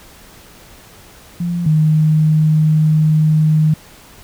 sine tone pair in turn, 173.1 / 155.17 Hz, F3 / D#3, -15 / -4 cents, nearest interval major second, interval 189 cents, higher first, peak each -16 / -9 dBFS, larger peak second, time 1.4-1.66 / 1.66-3.74 s, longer second, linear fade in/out 5 ms, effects pink hiss -42 dBFS RMS until 4.23 s

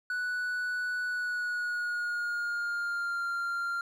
triangle tone with pitch glide, 1480 to 1388.9 Hz, F#6 to F6, 0 to -10 cents, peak -28 dBFS, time 0.1-3.81 s, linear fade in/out 2 ms, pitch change -110 cents, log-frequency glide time 1.05-3.24 s, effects none

